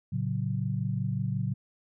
sine chord, F# minor, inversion first, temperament equal with one note detuned, 112.9 / 138.59 / 185 Hz, A2 / C#3 / F#3, +45 / 0 / 0 cents, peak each -31 / -31 / -33 dBFS, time 0.12-1.54 s, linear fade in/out 10 ms, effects none

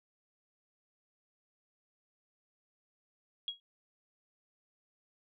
sine tone with exponential decay, 3300 Hz, G#7, 12 cents flat, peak -30 dBFS, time 3.48-3.6 s, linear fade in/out 1 ms, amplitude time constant 25 ms, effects none

